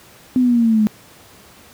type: exponential sweep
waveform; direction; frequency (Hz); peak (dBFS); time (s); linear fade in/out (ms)
sine; down; 257.1 to 210; -11; 0.36-0.87; 0
effects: pink hiss -45 dBFS RMS until 1.73 s + high-pass 80 Hz 12 dB/octave